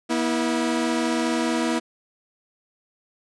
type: tone pair together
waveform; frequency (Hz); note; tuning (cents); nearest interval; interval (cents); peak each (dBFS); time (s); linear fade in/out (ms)
sawtooth; 240.7 / 325.6; B3 / E4; -44 / -21; perfect fourth; 523; -20; 0.09-1.8; 20
effects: resampled to 22050 Hz